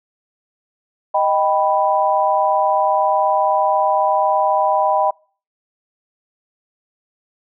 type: chord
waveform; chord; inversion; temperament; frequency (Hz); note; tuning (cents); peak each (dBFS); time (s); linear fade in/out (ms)
sine; Eb augmented; none; equal; 622.3 / 784 / 987.8; Eb5 / G5 / B5; 0 / 0 / 0; -18 / -17 / -18; 1.14-5.11; 10
effects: noise-tail reverb RT60 0.4 s tail -25 dB re dry